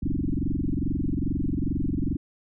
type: tone with frequency modulation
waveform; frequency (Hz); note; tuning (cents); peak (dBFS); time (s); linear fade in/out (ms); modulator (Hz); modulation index
sine; 137; C#3; -20; -23; 0.02-2.17; 10; 22.4; 7.7
effects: none